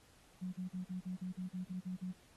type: tone bursts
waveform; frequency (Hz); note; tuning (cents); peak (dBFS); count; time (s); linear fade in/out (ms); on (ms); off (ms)
sine; 183.2; F#3; -17; -38; 11; 0.41-2.13; 20; 120; 40
effects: pink hiss -66 dBFS RMS until 2.36 s + AAC 32 kbps